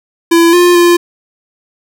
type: tone with pitch steps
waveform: square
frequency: 336.3 / 352.6 / 347.3 Hz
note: E4 / F4 / F4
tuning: +35 / +17 / -10 cents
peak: -5 dBFS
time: 0.31-0.97 s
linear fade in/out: 10 ms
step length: 220 ms
effects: none